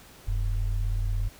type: tone pair together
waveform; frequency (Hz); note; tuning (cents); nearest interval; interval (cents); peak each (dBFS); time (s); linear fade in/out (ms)
sine; 40.97 / 97.9; E1 / G2; -10 / -2; octave + minor third; 1508; -25 / -30; 0.27-1.29; 10
effects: pink hiss -51 dBFS RMS until 1.39 s